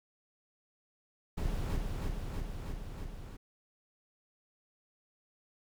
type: noise with echo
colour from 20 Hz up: brown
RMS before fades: -34 dBFS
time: 1.37-1.77 s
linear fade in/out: 10 ms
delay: 320 ms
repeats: 5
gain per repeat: -2 dB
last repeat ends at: 3.37 s
effects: none